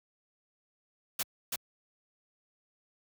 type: noise with echo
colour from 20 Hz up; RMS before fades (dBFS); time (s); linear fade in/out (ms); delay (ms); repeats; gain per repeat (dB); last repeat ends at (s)
white; -32; 1.19-1.23; 5; 330; 1; -2; 1.56
effects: high-pass 100 Hz 12 dB/octave